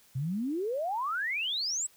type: exponential sweep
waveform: sine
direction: up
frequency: 123.47 to 8090 Hz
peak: -29 dBFS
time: 0.15-1.87 s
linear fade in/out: 10 ms
effects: white hiss -61 dBFS RMS until 1.96 s